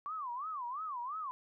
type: tone with vibrato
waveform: sine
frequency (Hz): 1108.7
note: C#6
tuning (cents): 0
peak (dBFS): -37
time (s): 0.06-1.31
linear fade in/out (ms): 0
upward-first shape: sine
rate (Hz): 2.9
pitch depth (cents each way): 270
effects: none